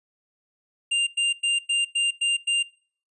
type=tone bursts; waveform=square; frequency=2794 Hz; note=F7; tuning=in tune; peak=-21 dBFS; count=7; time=0.91-2.63 s; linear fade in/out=10 ms; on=160 ms; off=100 ms; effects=noise-tail reverb RT60 0.5 s tail -23 dB re dry + resampled to 24000 Hz